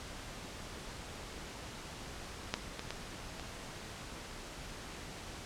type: clicks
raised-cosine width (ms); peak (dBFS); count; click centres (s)
0.2; -14 / -22 / -20 / -26; 4; 2.54 / 2.794 / 2.906 / 3.397
effects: pink hiss -46 dBFS RMS until 5.45 s + low-pass 8000 Hz 12 dB/octave